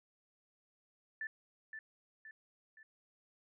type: tone with echo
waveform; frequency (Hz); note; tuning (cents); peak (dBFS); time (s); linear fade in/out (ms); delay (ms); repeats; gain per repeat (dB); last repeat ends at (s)
sine; 1760; A6; 0; -38; 1.21-1.27; 2; 520; 3; -6; 2.83
effects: none